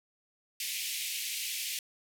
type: band-pass noise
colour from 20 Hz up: pink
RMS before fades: -36 dBFS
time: 0.6-1.79 s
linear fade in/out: 2 ms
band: 2200 to 16000 Hz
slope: 48 dB/octave
effects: none